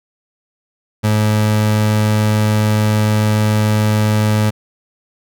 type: tone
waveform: 30% pulse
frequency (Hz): 106.9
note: A2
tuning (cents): -49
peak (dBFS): -9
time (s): 1.03-4.51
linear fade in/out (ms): 20
effects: none